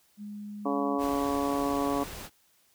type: tone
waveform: sine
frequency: 207.1 Hz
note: G#3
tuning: 5 cents flat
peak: -37 dBFS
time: 0.17-0.99 s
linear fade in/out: 50 ms
type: harmonic tone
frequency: 140.9 Hz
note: C#3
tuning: 29 cents sharp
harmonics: 2 / 3 / 4 / 5 / 6 / 7 / 8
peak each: -29 / -34 / -35 / -35 / -40 / -37 / -35 dBFS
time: 0.65-2.04 s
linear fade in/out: 10 ms
type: noise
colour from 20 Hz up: pink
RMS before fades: -41 dBFS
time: 0.98-2.3 s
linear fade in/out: 50 ms
effects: white hiss -66 dBFS RMS until 2.74 s